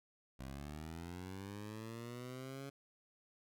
15% pulse linear sweep, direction up, 64 to 139.7 Hz, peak -39 dBFS, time 0.39-2.7 s, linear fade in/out 10 ms, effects none

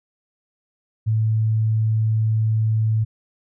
sine tone, 110 Hz, A2, in tune, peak -16 dBFS, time 1.06-3.05 s, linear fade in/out 20 ms, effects none

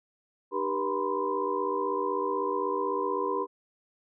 sine tone cluster, 303.1 / 392.6 / 480.2 / 974 / 1030 Hz, D#4 / G4 / B4 / B5 / C6, -45 / +3 / -49 / -24 / -28 cents, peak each -37 / -31 / -33 / -34 / -32 dBFS, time 0.51-3.47 s, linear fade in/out 50 ms, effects none

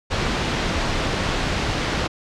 pink low-pass noise, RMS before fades -23 dBFS, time 0.1-2.08 s, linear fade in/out 20 ms, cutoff 4700 Hz, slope 12 dB/octave, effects low-pass 8000 Hz 12 dB/octave

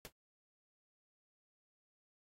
pink noise with exponential decay, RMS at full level -43 dBFS, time 0.05-0.12 s, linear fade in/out 0 ms, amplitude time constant 15 ms, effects AAC 48 kbps

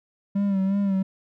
triangle tone with vibrato, 196 Hz, G3, in tune, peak -18 dBFS, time 0.35-1.03 s, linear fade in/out 10 ms, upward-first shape sine, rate 2.8 Hz, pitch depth 50 cents each way, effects none

